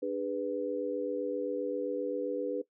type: chord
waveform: sine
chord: G# diminished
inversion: second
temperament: equal with one note detuned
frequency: 293.7 / 406.3 / 493.9 Hz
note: D4 / G#4 / B4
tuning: 0 / -38 / 0 cents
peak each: -36 / -37 / -33 dBFS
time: 0.02-2.62 s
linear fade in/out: 10 ms
effects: noise-tail reverb RT60 0.1 s tail -18 dB re dry